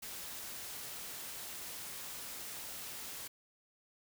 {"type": "noise", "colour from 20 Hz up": "white", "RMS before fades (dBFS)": -45, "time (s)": [0.02, 3.28], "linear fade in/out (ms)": 10, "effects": []}